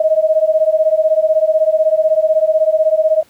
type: beating tone pair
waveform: sine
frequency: 622 / 638 Hz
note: D#5 / D#5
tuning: -1 / +43 cents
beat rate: 16 Hz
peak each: -13 dBFS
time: 0-3.23 s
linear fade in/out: 5 ms
effects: pink hiss -51 dBFS RMS until 3.29 s + high-pass 100 Hz 12 dB/octave